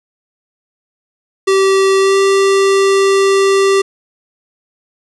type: tone with pitch glide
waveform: square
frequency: 386.9 to 391.2 Hz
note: G4 to G4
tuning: -23 to -4 cents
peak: -9 dBFS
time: 1.47-3.82 s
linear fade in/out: 10 ms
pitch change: +19 cents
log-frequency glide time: 1.99-2.17 s
effects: resampled to 22050 Hz + 7-bit